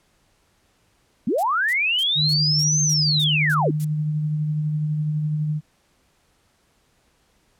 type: linear two-way sweep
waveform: sine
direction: up then down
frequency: 178.8 to 6370 to 230.9 Hz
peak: -18 dBFS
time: 1.27-3.71 s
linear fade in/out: 5 ms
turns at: 2.82 s
type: noise bursts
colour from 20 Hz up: violet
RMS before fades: -32 dBFS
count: 9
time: 1.38-3.848 s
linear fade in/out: 5 ms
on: 52 ms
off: 250 ms
type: tone with tremolo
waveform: sine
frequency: 152.1 Hz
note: D#3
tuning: 39 cents flat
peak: -19 dBFS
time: 2.15-5.61 s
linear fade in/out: 50 ms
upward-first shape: triangle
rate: 12 Hz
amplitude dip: 30%
effects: pink hiss -63 dBFS RMS until 7.59 s + low-pass 11000 Hz 12 dB/octave